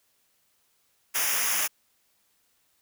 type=noise with comb filter; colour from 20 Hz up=white; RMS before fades=-26 dBFS; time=1.14-1.68 s; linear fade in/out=20 ms; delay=0.24 ms; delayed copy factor=-0.8; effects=white hiss -69 dBFS RMS until 2.81 s